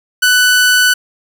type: tone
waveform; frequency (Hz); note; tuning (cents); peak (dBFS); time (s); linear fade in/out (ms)
sawtooth; 1492; F#6; +14; -4; 0.22-0.94; 10
effects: none